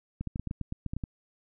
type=clicks; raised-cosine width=5 ms; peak=-21 dBFS; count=12; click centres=0.21 / 0.273 / 0.359 / 0.396 / 0.473 / 0.511 / 0.613 / 0.724 / 0.863 / 0.935 / 0.966 / 1.038 s; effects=none